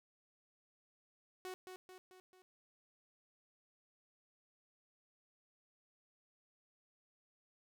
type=tone with echo; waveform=sawtooth; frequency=370 Hz; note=F#4; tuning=in tune; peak=-40 dBFS; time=1.45-1.54 s; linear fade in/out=0 ms; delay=220 ms; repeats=4; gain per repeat=-5 dB; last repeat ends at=2.42 s; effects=none